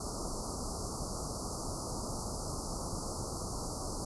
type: band-stop noise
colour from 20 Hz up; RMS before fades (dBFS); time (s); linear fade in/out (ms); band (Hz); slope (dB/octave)
pink; -38; 0-4.05; 5; 1300 to 4500; 96
effects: resampled to 24000 Hz